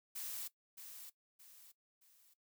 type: noise with echo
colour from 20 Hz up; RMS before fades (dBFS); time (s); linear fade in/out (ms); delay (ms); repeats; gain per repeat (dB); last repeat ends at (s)
blue; -44; 0.15-0.48; 10; 620; 3; -8; 2.34
effects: noise-tail reverb RT60 0.1 s tail -17 dB re dry